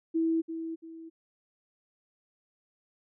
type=tone with echo; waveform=sine; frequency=326.5 Hz; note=E4; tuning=17 cents flat; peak=-24 dBFS; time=0.14-0.42 s; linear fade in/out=20 ms; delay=340 ms; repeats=2; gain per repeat=-9 dB; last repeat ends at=1.1 s; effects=none